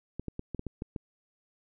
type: clicks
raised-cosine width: 3 ms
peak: -22 dBFS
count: 8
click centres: 0.196 / 0.283 / 0.394 / 0.547 / 0.594 / 0.667 / 0.821 / 0.962 s
effects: none